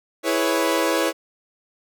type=chord; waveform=sawtooth; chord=C# minor seventh; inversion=first; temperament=equal; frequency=329.6 / 415.3 / 493.9 / 554.4 Hz; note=E4 / G#4 / B4 / C#5; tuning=0 / 0 / 0 / 0 cents; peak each=-19 / -24 / -21 / -20 dBFS; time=0.23-1.13 s; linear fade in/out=50 ms; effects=none